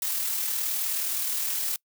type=noise with amplitude modulation; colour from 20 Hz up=blue; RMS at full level=-27 dBFS; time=0.02-1.76 s; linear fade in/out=2 ms; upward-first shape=sine; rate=39.2 Hz; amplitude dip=30%; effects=noise-tail reverb RT60 0.1 s tail -25 dB re dry